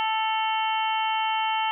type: harmonic tone with a mistuned harmonic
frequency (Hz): 440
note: A4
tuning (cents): 0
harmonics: 2 / 3 / 4 / 5 / 6 / 7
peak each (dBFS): -24 / -33 / -38 / -34 / -34 / -32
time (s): 0-1.71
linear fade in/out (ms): 0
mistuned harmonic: 6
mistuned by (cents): +65
effects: none